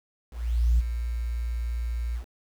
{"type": "tone with ADSR envelope", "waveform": "sine", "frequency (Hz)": 58.6, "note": "A#1", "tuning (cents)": 10, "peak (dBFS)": -15, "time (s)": [0.31, 2.25], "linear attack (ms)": 480, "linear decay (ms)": 23, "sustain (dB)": -11, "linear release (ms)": 99, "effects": ["tanh soft clip ceiling -15 dBFS", "8-bit"]}